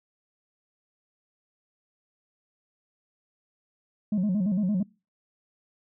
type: tone with vibrato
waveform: sine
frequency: 196 Hz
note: G3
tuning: in tune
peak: -20 dBFS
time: 4.12-4.83 s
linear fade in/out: 5 ms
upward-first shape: square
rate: 8.8 Hz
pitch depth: 130 cents each way
effects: noise-tail reverb RT60 0.3 s tail -25 dB re dry + tanh soft clip ceiling -21 dBFS